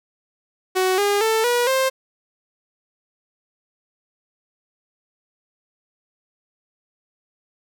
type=tone with pitch steps; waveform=sawtooth; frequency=373 / 406.8 / 443.6 / 483.7 / 527.5 Hz; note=F#4 / G#4 / A4 / B4 / C5; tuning=+14 / -36 / +14 / -36 / +14 cents; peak=-13 dBFS; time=0.75-1.9 s; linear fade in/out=20 ms; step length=230 ms; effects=none